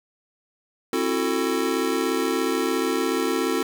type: chord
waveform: square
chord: F# half-diminished seventh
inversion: second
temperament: just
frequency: 266.4 / 333 / 370 / 444 Hz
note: C4 / E4 / F#4 / A4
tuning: +31 / +18 / 0 / +16 cents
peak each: -28 dBFS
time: 0.93-3.63 s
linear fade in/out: 2 ms
effects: 8-bit